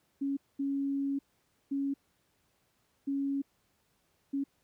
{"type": "tone bursts at uneven times", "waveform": "sine", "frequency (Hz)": 277.2, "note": "C#4", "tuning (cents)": 0, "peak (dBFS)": -29, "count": 5, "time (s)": [[0.21, 0.37], [0.59, 1.19], [1.71, 1.94], [3.07, 3.42], [4.33, 4.44]], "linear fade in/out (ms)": 10, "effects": ["pink hiss -73 dBFS RMS until 4.63 s", "high-pass 60 Hz 12 dB/octave"]}